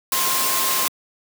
sine tone in noise, 1057 Hz, C6, 17 cents sharp, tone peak -26 dBFS, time 0.12-0.88 s, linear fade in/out 2 ms, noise white, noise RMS -21 dBFS, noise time 0.12-0.88 s, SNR -8 dB, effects high-pass 200 Hz 12 dB/octave

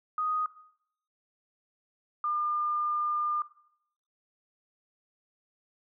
sine tone pair in turn, 1244.5 / 1204.2 Hz, D#6 / D6, 0 / +43 cents, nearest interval minor second, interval 57 cents, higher first, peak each -27 dBFS, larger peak neither, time 0.18-0.46 / 2.24-3.42 s, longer second, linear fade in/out 2 ms, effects noise-tail reverb RT60 0.7 s tail -17 dB re dry

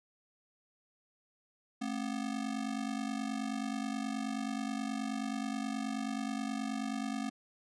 square ring-modulated tone, 243.6 Hz, B3, 24 cents flat, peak -32 dBFS, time 1.81-7.3 s, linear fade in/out 10 ms, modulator 24.7 Hz, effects resampled to 22050 Hz

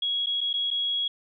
sine tone with dropouts, 3322 Hz, G#7, in tune, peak -24 dBFS, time 0.02-1.08 s, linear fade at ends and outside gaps 5 ms, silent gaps 0.261-0.268 / 0.408-0.412 / 0.531-0.538 / 0.705-0.711 s, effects none

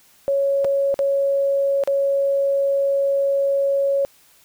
sine tone with dropouts, 554.4 Hz, C#5, in tune, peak -16 dBFS, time 0.28-4.05 s, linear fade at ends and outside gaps 0 ms, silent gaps 0.645-0.649 / 0.942-0.991 / 1.837-1.875 s, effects white hiss -54 dBFS RMS until 4.44 s

